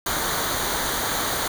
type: noise with comb filter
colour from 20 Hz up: pink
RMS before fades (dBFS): -25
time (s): 0.06-1.48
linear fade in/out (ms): 5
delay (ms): 0.38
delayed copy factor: -0.65
effects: none